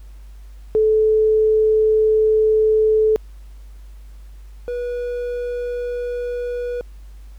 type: tone pair in turn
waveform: sine / triangle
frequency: 434.4 / 486.4 Hz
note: A4 / B4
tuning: -22 / -26 cents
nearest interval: major second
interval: 196 cents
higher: second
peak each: -12 / -20 dBFS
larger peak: first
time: 0.75-3.16 / 4.68-6.81 s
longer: first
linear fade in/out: 0 ms
effects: added 50 Hz sine -36 dBFS peak until 7.38 s + pink hiss -57 dBFS RMS until 7.38 s